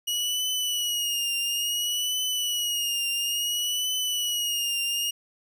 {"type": "tone with vibrato", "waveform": "sawtooth", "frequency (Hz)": 2900, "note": "F#7", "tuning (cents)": -35, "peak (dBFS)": -22, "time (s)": [0.07, 5.11], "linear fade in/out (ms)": 10, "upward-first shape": "triangle", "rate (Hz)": 0.58, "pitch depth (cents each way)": 71, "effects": []}